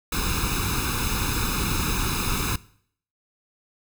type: noise with comb filter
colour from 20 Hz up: pink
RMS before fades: -25 dBFS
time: 0.12-2.56 s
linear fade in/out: 5 ms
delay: 0.78 ms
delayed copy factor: +1
effects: noise-tail reverb RT60 0.6 s tail -20 dB re dry